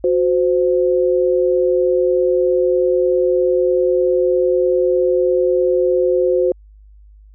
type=tone pair together; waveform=sine; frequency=366.3 / 516.9 Hz; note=F#4 / C5; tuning=-17 / -21 cents; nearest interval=tritone; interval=596 cents; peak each=-15 dBFS; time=0.04-6.52 s; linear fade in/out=2 ms; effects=added 51 Hz sine -41 dBFS peak until 7.34 s